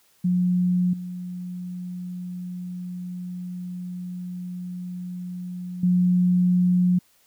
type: tone with level steps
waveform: sine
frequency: 179.7 Hz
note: F3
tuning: 50 cents sharp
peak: -18 / -30 / -16 dBFS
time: 0.24-6.99 s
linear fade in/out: 10 ms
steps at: 0.93 / 5.83 s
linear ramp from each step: 5 ms
effects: white hiss -61 dBFS RMS until 7.26 s